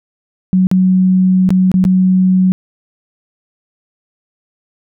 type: tone with dropouts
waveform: sine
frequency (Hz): 185.8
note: F#3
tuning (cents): +7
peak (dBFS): -7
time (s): 0.53-2.52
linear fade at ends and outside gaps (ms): 0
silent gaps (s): 0.67-0.714 / 1.491-1.505 / 1.716-1.741 / 1.841-1.851
effects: none